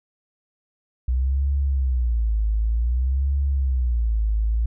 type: tone with vibrato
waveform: sine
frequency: 61 Hz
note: B1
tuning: 21 cents flat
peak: -18 dBFS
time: 1.08-4.66 s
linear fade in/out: 5 ms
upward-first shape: sine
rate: 0.54 Hz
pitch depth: 230 cents each way
effects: none